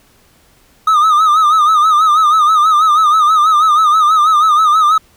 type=tone with vibrato; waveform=triangle; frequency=1244.5 Hz; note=D#6; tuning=in tune; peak=-5 dBFS; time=0.87-4.98 s; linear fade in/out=5 ms; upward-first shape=sine; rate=6.2 Hz; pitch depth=87 cents each way; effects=pink hiss -50 dBFS RMS until 5.16 s